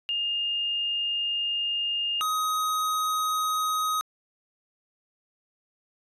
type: tone pair in turn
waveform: sine / square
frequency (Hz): 2825 / 1258.4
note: F7 / D#6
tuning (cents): +19 / +19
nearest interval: octave + major second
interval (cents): 1400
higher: first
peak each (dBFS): -25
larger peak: neither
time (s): 0.09-2.21 / 2.21-4.01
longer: first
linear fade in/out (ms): 0
effects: resampled to 32000 Hz